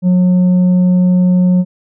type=tone with tanh clipping; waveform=sine; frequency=181.2 Hz; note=F#3; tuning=36 cents flat; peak=-8 dBFS; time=0.02-1.65 s; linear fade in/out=50 ms; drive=4 dB; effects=none